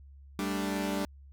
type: chord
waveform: sawtooth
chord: G suspended second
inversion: none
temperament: equal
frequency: 196 / 220 / 293.7 Hz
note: G3 / A3 / D4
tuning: 0 / 0 / 0 cents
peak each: -29 / -34 / -30 dBFS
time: 0.39-1.05 s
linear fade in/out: 0 ms
effects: added 69 Hz sine -49 dBFS peak until 1.32 s